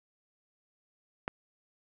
click, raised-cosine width 0.5 ms, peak -17 dBFS, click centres 1.279 s, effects none

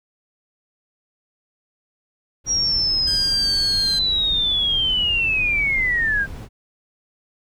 brown noise, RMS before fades -32 dBFS, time 2.44-6.49 s, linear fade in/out 50 ms
sine linear sweep, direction down, 5700 to 1568 Hz, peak -17 dBFS, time 2.46-6.27 s, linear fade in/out 50 ms
10% pulse tone, 1601 Hz, G6, 36 cents sharp, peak -22 dBFS, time 3.07-3.99 s, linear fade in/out 5 ms
effects none

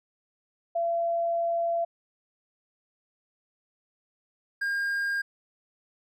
sine / triangle tone pair in turn, 678 / 1612.6 Hz, E5 / G6, +49 / +49 cents, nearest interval octave + minor third, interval 1500 cents, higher second, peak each -24 dBFS, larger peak neither, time 0.75-1.85 / 4.61-5.22 s, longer first, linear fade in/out 10 ms, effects none

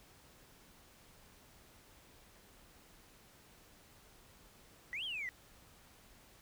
sine exponential two-way sweep, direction up then down, 1914 to 3341 to 1914 Hz, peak -37 dBFS, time 4.93-5.29 s, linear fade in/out 0 ms, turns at 5.04 s, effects tanh soft clip ceiling -34 dBFS + pink hiss -62 dBFS RMS until 6.41 s

